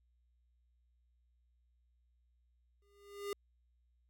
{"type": "tone with exponential growth", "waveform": "square", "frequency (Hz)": 404.5, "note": "G#4", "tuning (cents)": -46, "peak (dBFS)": -36, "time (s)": [2.82, 3.33], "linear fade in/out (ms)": 2, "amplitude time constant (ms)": 110, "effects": ["added 60 Hz sine -70 dBFS peak until 4.09 s"]}